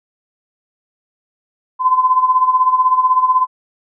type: tone with tremolo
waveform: sine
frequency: 1022 Hz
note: C6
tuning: 41 cents flat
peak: -7 dBFS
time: 1.79-3.47 s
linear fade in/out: 50 ms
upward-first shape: sine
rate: 16 Hz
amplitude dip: 70%
effects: none